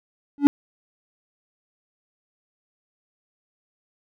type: tone with exponential growth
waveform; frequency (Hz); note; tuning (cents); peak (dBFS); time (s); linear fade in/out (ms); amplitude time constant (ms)
triangle; 285.7; D4; -48; -3; 0.38-0.47; 0; 19
effects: none

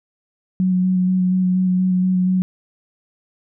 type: tone with vibrato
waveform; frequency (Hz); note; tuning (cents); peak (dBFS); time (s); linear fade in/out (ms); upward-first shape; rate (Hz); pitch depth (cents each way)
sine; 184.1; F#3; -8; -14; 0.6-2.42; 0; square; 4.2; 13
effects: none

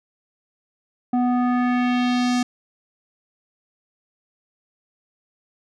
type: tone with low-pass filter sweep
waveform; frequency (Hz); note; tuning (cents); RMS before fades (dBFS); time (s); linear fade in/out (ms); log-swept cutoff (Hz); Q
square; 246.9; B3; 0; -20; 1.13-2.43; 5; 710 to 6900; 1.5
effects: none

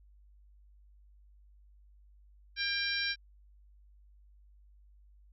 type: harmonic tone with a mistuned harmonic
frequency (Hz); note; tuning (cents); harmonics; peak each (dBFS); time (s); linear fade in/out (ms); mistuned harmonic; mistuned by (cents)
790; G5; +13; 2 / 3 / 4 / 5 / 6 / 7; -35 / -37 / -42 / -37 / -41 / -38; 2.56-3.16; 50; 2; +34
effects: added 50 Hz sine -57 dBFS peak until 5.32 s

